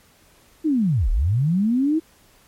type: linear two-way sweep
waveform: sine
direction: down then up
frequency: 329 to 32 to 329 Hz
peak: -16 dBFS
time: 0.64-2 s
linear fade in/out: 20 ms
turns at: 1.1 s
effects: pink hiss -55 dBFS RMS until 2.47 s + MP3 64 kbps